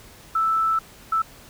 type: tone bursts at uneven times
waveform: sine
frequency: 1318.5 Hz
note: E6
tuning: in tune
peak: -18 dBFS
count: 2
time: 0.35-0.79 / 1.12-1.22 s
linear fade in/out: 5 ms
effects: pink hiss -47 dBFS RMS until 1.49 s